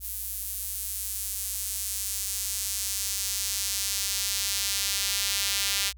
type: tone with high-pass filter sweep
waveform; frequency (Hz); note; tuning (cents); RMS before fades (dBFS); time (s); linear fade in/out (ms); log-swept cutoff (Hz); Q
sawtooth; 198.9; G3; +25; -30; 0-5.93; 50; 12000 to 3400; 0.93
effects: added 60 Hz sine -45 dBFS peak until 5.97 s